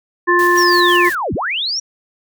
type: harmonic tone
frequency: 351.8 Hz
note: F4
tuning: 13 cents sharp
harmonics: 1 / 3 / 5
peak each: -14 / -14 / -14 dBFS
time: 0.27-1.1 s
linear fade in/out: 20 ms
type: noise with tremolo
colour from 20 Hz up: white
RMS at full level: -30 dBFS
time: 0.39-1.15 s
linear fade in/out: 2 ms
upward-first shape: square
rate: 6.1 Hz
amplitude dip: 40%
type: linear two-way sweep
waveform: sine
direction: down then up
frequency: 5800 to 55 to 5800 Hz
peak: -17 dBFS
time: 0.57-1.8 s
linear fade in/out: 10 ms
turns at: 1.34 s
effects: none